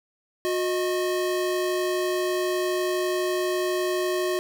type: tone pair together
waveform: square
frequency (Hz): 362.8 / 622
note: F#4 / D#5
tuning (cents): -34 / -1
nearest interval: major sixth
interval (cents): 933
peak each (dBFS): -25 / -30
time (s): 0.45-4.39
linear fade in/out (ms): 0
effects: none